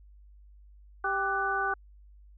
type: harmonic tone with a mistuned harmonic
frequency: 392 Hz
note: G4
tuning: in tune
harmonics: 1 / 2 / 3 / 4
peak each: -36 / -32 / -32 / -30 dBFS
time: 1.04-1.74 s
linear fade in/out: 5 ms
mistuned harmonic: 4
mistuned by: -85 cents
effects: added 50 Hz sine -51 dBFS peak until 2.37 s